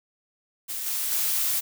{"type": "noise with level steps", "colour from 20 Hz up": "blue", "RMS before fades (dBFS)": [-32, -28, -25], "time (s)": [0.68, 1.61], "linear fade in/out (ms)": 20, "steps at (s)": [0.86, 1.11], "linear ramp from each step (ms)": 5, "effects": []}